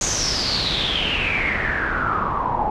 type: noise with low-pass filter sweep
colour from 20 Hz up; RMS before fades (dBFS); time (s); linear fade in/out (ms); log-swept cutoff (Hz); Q
pink; -22; 0.01-2.7; 2; 6700 to 830; 9.1
effects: none